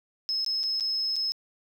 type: tone with dropouts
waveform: triangle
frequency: 5180 Hz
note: E8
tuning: 31 cents flat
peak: -22 dBFS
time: 0.29-1.32 s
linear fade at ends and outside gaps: 0 ms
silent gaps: 0.447-0.463 / 0.632-0.637 / 0.799-0.807 / 1.158-1.164 s
effects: tanh soft clip ceiling -24 dBFS + 9-bit